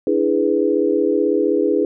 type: chord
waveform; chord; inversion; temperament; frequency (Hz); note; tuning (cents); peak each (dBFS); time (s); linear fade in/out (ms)
sine; E dominant seventh; third; equal; 293.7 / 329.6 / 415.3 / 493.9; D4 / E4 / G#4 / B4; 0 / 0 / 0 / 0; -21 / -20 / -18 / -21; 0.07-1.85; 2
effects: none